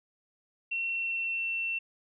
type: tone with pitch glide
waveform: sine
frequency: 2719 to 2700 Hz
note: F7 to E7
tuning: -47 to +41 cents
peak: -29 dBFS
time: 0.71-1.79 s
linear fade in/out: 10 ms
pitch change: -12 cents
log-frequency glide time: 0.85-1.42 s
effects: none